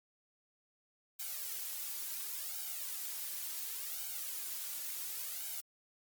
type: noise with flanger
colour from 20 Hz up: blue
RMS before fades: -41 dBFS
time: 1.19-5.61 s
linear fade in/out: 10 ms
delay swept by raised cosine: 1.3 to 3.5 ms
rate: 0.7 Hz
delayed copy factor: +0.85
effects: Opus 48 kbps